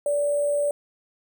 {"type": "tone with sample-and-hold", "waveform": "sine", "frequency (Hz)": 579, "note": "D5", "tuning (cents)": -25, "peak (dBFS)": -20, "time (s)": [0.06, 0.71], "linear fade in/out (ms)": 2, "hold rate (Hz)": 8820, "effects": []}